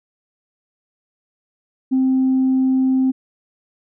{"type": "tone", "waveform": "sine", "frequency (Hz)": 261.6, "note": "C4", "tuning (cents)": 0, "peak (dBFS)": -12, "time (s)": [1.91, 3.12], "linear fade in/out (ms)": 20, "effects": ["tanh soft clip ceiling -10 dBFS"]}